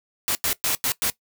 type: noise bursts at uneven times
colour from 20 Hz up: white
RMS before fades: -23 dBFS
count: 5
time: 0.28-0.35 / 0.44-0.53 / 0.64-0.75 / 0.84-0.92 / 1.02-1.1 s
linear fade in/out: 0 ms
effects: noise-tail reverb RT60 0.1 s tail -18 dB re dry